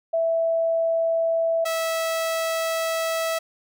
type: tone pair in turn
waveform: sine / sawtooth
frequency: 659.3 / 652.9 Hz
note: E5 / E5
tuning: 0 / -17 cents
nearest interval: unison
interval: 17 cents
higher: first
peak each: -19 dBFS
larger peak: neither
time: 0.13-1.65 / 1.65-3.39 s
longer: second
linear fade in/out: 10 ms
effects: none